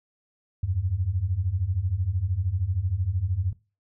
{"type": "beating tone pair", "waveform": "sine", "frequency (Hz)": [84.3, 97.3], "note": ["E2", "G2"], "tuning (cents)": [39, -12], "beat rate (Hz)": 13, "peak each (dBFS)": [-28, -25], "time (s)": [0.63, 3.53], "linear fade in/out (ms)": 5, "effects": ["noise-tail reverb RT60 0.3 s tail -19 dB re dry"]}